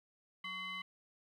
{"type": "tone with frequency modulation", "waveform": "sine", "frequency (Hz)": 2066, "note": "C7", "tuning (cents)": -22, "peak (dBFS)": -39, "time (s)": [0.44, 0.82], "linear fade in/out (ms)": 5, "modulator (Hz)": 941, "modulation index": 1.2, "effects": ["tanh soft clip ceiling -36 dBFS", "12-bit"]}